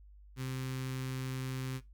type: tone with notch filter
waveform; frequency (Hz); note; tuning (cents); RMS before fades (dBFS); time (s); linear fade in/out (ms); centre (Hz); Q
sawtooth; 130.4; C3; -5; -38; 0.36-1.81; 50; 650; 0.73
effects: noise-tail reverb RT60 0.2 s tail -17 dB re dry + added 50 Hz sine -53 dBFS peak until 1.93 s